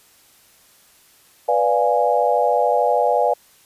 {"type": "chord", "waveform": "sine", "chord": "B diminished seventh", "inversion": "none", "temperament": "equal", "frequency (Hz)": [493.9, 587.3, 698.5, 830.6], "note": ["B4", "D5", "F5", "Ab5"], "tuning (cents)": [0, 0, 0, 0], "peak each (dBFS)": -20, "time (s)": [1.48, 3.34], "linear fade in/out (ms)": 10, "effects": ["white hiss -53 dBFS RMS until 3.65 s", "resampled to 32000 Hz"]}